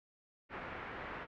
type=low-pass noise; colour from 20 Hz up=white; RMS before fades=-45 dBFS; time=0.49-1.27 s; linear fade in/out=50 ms; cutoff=2000 Hz; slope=24 dB/octave; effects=none